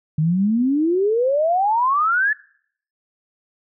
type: exponential sweep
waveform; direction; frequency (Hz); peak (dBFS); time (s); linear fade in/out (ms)
sine; up; 149.5 to 1760; -15; 0.18-2.33; 5
effects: noise-tail reverb RT60 0.6 s tail -22 dB re dry